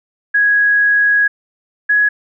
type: tone pair in turn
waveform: sine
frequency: 1661.2 / 1676.6 Hz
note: G#6 / G#6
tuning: 0 / +16 cents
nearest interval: unison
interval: 16 cents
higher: second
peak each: -9 dBFS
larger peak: neither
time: 0.34-1.28 / 1.89-2.09 s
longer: first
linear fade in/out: 10 ms
effects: none